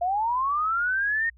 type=linear sweep; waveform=sine; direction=up; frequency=683 to 1864.7 Hz; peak=-22 dBFS; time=0.01-1.3 s; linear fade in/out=10 ms; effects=added 60 Hz sine -51 dBFS peak until 1.37 s